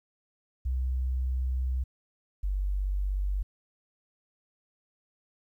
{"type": "tone pair in turn", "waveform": "sine", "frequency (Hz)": [63.9, 48.22], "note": ["C2", "G1"], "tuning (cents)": [-40, -28], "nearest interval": "perfect fourth", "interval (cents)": 488, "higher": "first", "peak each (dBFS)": -26, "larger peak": "neither", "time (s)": [[0.65, 1.84], [2.43, 3.43]], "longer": "first", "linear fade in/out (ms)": 10, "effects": ["11-bit"]}